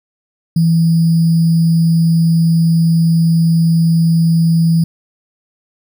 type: tone with sample-and-hold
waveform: sine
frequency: 165 Hz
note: E3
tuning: 2 cents sharp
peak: -8 dBFS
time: 0.56-4.84 s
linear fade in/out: 5 ms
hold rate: 4900 Hz
effects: none